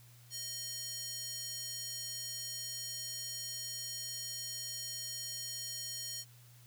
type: tone with high-pass filter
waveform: square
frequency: 622.3 Hz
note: D#5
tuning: in tune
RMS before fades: -42 dBFS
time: 0.3-6.25 s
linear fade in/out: 50 ms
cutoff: 5200 Hz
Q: 1.7
effects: added 120 Hz sine -57 dBFS peak until 6.66 s + white hiss -63 dBFS RMS until 6.66 s